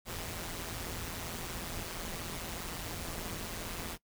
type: noise with amplitude modulation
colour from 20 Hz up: pink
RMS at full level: -37 dBFS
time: 0.05-3.98 s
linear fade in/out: 50 ms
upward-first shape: sine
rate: 170 Hz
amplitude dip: 70%
effects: noise-tail reverb RT60 0.1 s tail -21 dB re dry